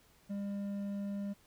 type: tone with hard clipping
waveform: triangle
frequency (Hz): 200.7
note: G3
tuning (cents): +41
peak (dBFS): -37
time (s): 0.29-1.34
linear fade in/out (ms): 20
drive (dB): 9
effects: pink hiss -66 dBFS RMS until 1.46 s